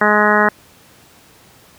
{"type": "harmonic tone", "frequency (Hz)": 210, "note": "G#3", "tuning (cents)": 19, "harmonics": [1, 2, 3, 4, 5, 6, 7, 8, 9], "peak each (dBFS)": [-19, -19, -19, -19, -19, -19, -19, -19, -19], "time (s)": [0.01, 0.49], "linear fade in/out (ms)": 5, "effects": ["pink hiss -47 dBFS RMS until 1.78 s", "high-pass 80 Hz 12 dB/octave"]}